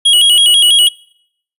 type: tone with vibrato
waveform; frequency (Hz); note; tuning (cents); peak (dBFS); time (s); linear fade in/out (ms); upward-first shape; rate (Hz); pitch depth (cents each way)
square; 3102; G7; -19; -6; 0.05-0.89; 10; square; 6.1; 100
effects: noise-tail reverb RT60 0.7 s tail -25 dB re dry + resampled to 32000 Hz